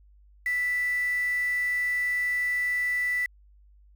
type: tone with quantisation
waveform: sine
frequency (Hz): 1975.5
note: B6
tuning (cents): 0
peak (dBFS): -24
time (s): 0.46-3.26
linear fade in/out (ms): 2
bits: 7
effects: added 50 Hz sine -53 dBFS peak until 3.95 s